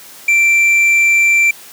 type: tone with tanh clipping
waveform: triangle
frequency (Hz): 2349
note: D7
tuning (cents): 0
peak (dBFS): -9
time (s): 0.28-1.51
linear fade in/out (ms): 5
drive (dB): 9
effects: white hiss -37 dBFS RMS until 1.72 s + high-pass 150 Hz 12 dB/octave